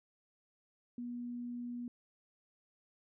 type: tone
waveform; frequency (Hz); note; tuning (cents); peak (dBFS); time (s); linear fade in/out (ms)
sine; 241.9; B3; -36; -39; 0.98-1.88; 2
effects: none